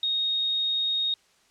sine tone, 3729 Hz, A#7, in tune, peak -23 dBFS, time 0.03-1.14 s, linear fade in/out 2 ms, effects white hiss -62 dBFS RMS until 1.5 s + low-pass 7000 Hz 12 dB/octave

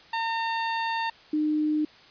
sawtooth / sine tone pair in turn, 910 / 304.5 Hz, A#5 / D#4, -42 / -37 cents, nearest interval octave + perfect fifth, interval 1895 cents, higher first, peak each -22 dBFS, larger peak neither, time 0.13-1.1 / 1.33-1.85 s, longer first, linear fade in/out 5 ms, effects white hiss -52 dBFS RMS until 2.1 s + resampled to 11025 Hz

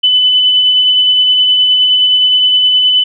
sine tone with tremolo, 3006 Hz, F#7, 27 cents sharp, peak -5 dBFS, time 0.03-3.04 s, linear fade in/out 10 ms, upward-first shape sine, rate 9.6 Hz, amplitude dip 25%, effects none

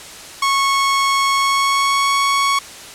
sawtooth tone with pitch glide, 1100 to 1110.9 Hz, C#6 to C#6, -14 to +3 cents, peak -10 dBFS, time 0.42-2.59 s, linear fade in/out 5 ms, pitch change +17 cents, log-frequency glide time 1.34-2.13 s, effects white hiss -35 dBFS RMS until 2.94 s + low-pass 9000 Hz 12 dB/octave

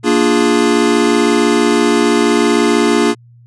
square chord, Bb dominant seventh, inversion none, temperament equal, 233.1 / 293.7 / 349.2 / 415.3 Hz, Bb3 / D4 / F4 / Ab4, 0 / 0 / 0 / 0 cents, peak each -16 dBFS, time 0.03-3.15 s, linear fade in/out 50 ms, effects added 119 Hz sine -40 dBFS peak until 3.46 s + resampled to 22050 Hz

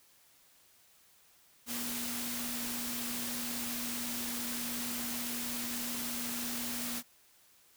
sine tone in noise, 240 Hz, B3, 49 cents flat, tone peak -41 dBFS, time 1.66-7.03 s, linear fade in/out 50 ms, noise white, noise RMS -38 dBFS, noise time 1.66-7.03 s, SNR -6 dB, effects white hiss -64 dBFS RMS until 7.76 s

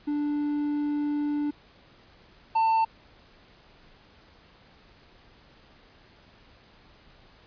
triangle tone pair in turn, 293.7 / 895.2 Hz, D4 / A5, 0 / +30 cents, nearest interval octave + perfect fifth, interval 1930 cents, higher second, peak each -23 / -18 dBFS, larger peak second, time 0.07-1.51 / 2.55-2.85 s, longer first, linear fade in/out 10 ms, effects pink hiss -56 dBFS RMS until 7.46 s + resampled to 11025 Hz

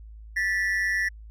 triangle ring-modulated tone, 1858 Hz, A#6, 6 cents flat, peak -18 dBFS, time 0.36-1.09 s, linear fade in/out 10 ms, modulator 95.9 Hz, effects added 54 Hz sine -41 dBFS peak until 1.3 s

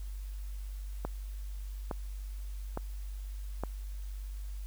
click train, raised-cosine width 1 ms, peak -20 dBFS, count 4, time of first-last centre 1.05-3.636 s, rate 1.16 Hz, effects added 49 Hz sine -37 dBFS peak until 4.66 s + white hiss -59 dBFS RMS until 4.66 s

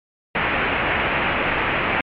white low-pass noise, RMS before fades -21 dBFS, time 0.35-2.01 s, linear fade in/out 2 ms, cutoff 2700 Hz, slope 48 dB/octave, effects MP3 48 kbps

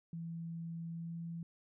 sine tone with pitch glide, 166.4 to 167.65 Hz, E3 to E3, +17 to +30 cents, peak -40 dBFS, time 0.13-1.43 s, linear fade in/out 2 ms, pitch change +13 cents, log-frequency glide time 0.91-1.17 s, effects none

